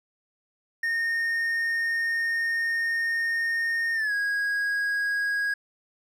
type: tone with pitch glide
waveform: triangle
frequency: 1838 to 1647 Hz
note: A#6 to G#6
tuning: -25 to -15 cents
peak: -22 dBFS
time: 0.83-5.54 s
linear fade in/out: 5 ms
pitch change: -190 cents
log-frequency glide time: 3.94-4.13 s
effects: none